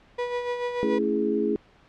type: tone with tremolo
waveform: 35% pulse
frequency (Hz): 487.4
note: B4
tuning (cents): -23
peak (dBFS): -23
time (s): 0.18-0.99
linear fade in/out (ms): 10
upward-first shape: sine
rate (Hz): 6.9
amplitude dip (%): 50
type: chord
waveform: sine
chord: A major seventh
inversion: none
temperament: equal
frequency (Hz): 220 / 277.2 / 329.6 / 415.3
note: A3 / C#4 / E4 / G#4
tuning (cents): 0 / 0 / 0 / 0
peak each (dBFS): -28 / -30 / -28 / -25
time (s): 0.83-1.56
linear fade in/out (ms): 0
effects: pink hiss -56 dBFS RMS until 1.88 s + low-pass 3000 Hz 12 dB/octave